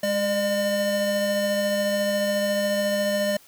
square tone pair together, 205.3 / 601.8 Hz, G#3 / D5, -20 / +42 cents, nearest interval octave + perfect fifth, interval 1862 cents, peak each -29 / -23 dBFS, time 0.03-3.37 s, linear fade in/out 5 ms, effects white hiss -53 dBFS RMS until 3.47 s

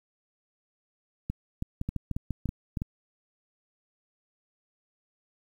clicks, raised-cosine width 5 ms, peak -18 dBFS, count 12, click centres 1.3 / 1.624 / 1.814 / 1.89 / 1.963 / 2.113 / 2.165 / 2.307 / 2.457 / 2.491 / 2.772 / 2.819 s, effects 9-bit

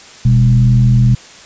sine tone with frequency modulation, 123 Hz, B2, 7 cents flat, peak -6 dBFS, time 0.25-1.15 s, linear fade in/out 5 ms, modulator 78.7 Hz, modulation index 0.62, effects white hiss -37 dBFS RMS until 1.45 s + resampled to 16000 Hz

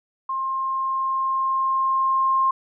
sine tone with level ramp, 1062 Hz, C6, 25 cents sharp, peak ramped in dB -23 to -16 dBFS, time 0.29-2.51 s, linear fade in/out 5 ms, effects none

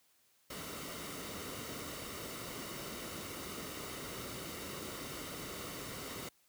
pink noise with comb filter, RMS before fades -44 dBFS, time 0.5-6.29 s, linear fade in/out 5 ms, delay 1.2 ms, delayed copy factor -0.5, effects white hiss -71 dBFS RMS until 6.48 s + high-pass 60 Hz 12 dB/octave

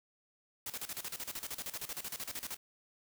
white noise with tremolo, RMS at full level -40 dBFS, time 0.66-2.57 s, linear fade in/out 5 ms, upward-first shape square, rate 13 Hz, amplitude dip 80%, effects none

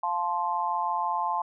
sine chord, F major, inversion none, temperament just, 698.5 / 873.1 / 1047.7 Hz, F5 / A5 / C6, 0 / -14 / +2 cents, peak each -33 / -28 / -29 dBFS, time 0.03-1.42 s, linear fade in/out 5 ms, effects none

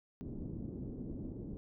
white low-pass noise, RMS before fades -43 dBFS, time 0.21-1.57 s, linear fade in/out 0 ms, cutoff 320 Hz, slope 24 dB/octave, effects none

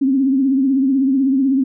sine tone with vibrato, 268.4 Hz, C4, 44 cents sharp, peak -12 dBFS, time 0.01-1.64 s, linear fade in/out 10 ms, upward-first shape triangle, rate 16 Hz, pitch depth 94 cents each way, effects none

